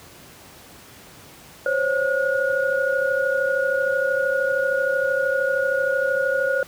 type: tone cluster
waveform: sine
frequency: 522 / 555 / 1443 Hz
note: C5 / C#5 / F#6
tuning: -4 / +2 / -44 cents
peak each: -23 dBFS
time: 1.66-6.63 s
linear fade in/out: 2 ms
effects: pink hiss -45 dBFS RMS until 6.67 s + high-pass 80 Hz 12 dB/octave